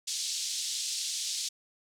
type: band-pass noise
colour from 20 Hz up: pink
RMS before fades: -34 dBFS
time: 0.07-1.49 s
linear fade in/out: 10 ms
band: 3800 to 8100 Hz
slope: 24 dB/octave
effects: none